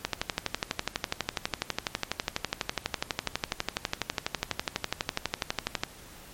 click train, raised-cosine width 0.2 ms, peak -9 dBFS, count 71, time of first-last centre 0.05-5.835 s, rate 12.1 Hz, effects pink hiss -49 dBFS RMS until 6.33 s + MP3 64 kbps

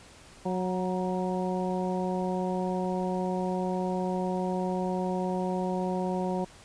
harmonic tone with a mistuned harmonic, 183.5 Hz, F#3, 14 cents flat, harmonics 1 / 2 / 3 / 4 / 5, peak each -30 / -33 / -35 / -36 / -37 dBFS, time 0.45-6.45 s, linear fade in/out 10 ms, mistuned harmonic 5, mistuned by +39 cents, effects pink hiss -52 dBFS RMS until 6.64 s + resampled to 22050 Hz

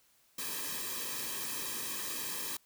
white noise with comb filter, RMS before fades -38 dBFS, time 0.38-2.57 s, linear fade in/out 5 ms, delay 1.4 ms, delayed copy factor -0.9, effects white hiss -68 dBFS RMS until 2.65 s

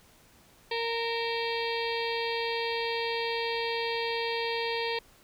harmonic tone with a mistuned harmonic, 462.5 Hz, A#4, 14 cents flat, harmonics 1 / 2 / 4 / 5 / 6 / 7 / 8 / 9 / 10, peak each -32 / -35 / -38 / -39 / -40 / -40 / -41 / -42 / -42 dBFS, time 0.71-4.99 s, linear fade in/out 5 ms, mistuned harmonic 6, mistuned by -54 cents, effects pink hiss -59 dBFS RMS until 5.23 s

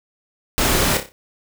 pink noise with echo, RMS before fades -18 dBFS, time 0.58-0.97 s, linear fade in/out 0 ms, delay 30 ms, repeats 5, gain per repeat -7 dB, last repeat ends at 1.12 s, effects none

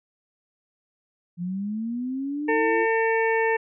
sine linear sweep, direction up, 170 to 349.2 Hz, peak -26 dBFS, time 1.37-2.87 s, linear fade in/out 50 ms
harmonic tone, 450.1 Hz, A4, 39 cents sharp, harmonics 1 / 2 / 4 / 5 / 6, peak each -22 / -26 / -26 / -31 / -37 dBFS, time 2.48-3.57 s, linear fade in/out 10 ms
effects none

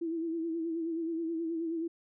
sine tone with vibrato, 329.6 Hz, E4, in tune, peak -31 dBFS, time 0.01-1.88 s, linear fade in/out 10 ms, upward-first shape sine, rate 9.4 Hz, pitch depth 50 cents each way, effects none

